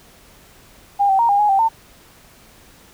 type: tone with pitch steps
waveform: sine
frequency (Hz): 805 / 773 / 932 / 808 / 834 / 781 / 901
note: G5 / G5 / A#5 / G#5 / G#5 / G5 / A5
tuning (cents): +46 / -24 / -1 / -48 / +7 / -7 / +41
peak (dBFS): -12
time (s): 0.99-1.69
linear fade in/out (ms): 20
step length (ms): 100
effects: pink hiss -48 dBFS RMS until 2.93 s